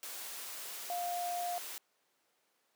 sine tone in noise, 705 Hz, F5, 16 cents sharp, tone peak -34 dBFS, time 0.9-1.58 s, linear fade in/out 0 ms, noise white, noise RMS -44 dBFS, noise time 0.03-1.78 s, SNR +7 dB, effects pink hiss -75 dBFS RMS until 2.75 s + high-pass 400 Hz 12 dB/octave

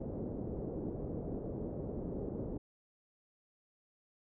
white low-pass noise, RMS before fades -40 dBFS, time 0-2.58 s, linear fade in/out 10 ms, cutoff 460 Hz, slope 24 dB/octave, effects none

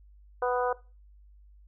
harmonic tone, 247.8 Hz, B3, 6 cents sharp, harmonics 2 / 3 / 4 / 5 / 6, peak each -27 / -31 / -33 / -35 / -37 dBFS, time 0.42-0.73 s, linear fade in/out 5 ms, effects noise-tail reverb RT60 0.3 s tail -19 dB re dry + added 50 Hz sine -52 dBFS peak until 1.67 s

